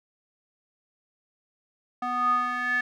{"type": "tone with band-pass filter sweep", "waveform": "square", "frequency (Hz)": 246.9, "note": "B3", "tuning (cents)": 0, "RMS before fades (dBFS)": -26, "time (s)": [2.02, 2.81], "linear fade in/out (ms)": 5, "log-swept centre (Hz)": [1000, 1800], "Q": 8.9, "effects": []}